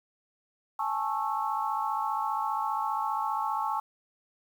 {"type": "chord", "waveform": "sine", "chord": "A major seventh", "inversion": "third", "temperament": "just", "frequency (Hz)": [825, 880, 1100, 1320], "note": ["G#5", "A5", "C#6", "E6"], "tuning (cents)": [-12, 0, -14, 2], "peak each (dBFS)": [-34, -31, -32, -37], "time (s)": [0.79, 3.8], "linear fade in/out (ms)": 5, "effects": ["9-bit"]}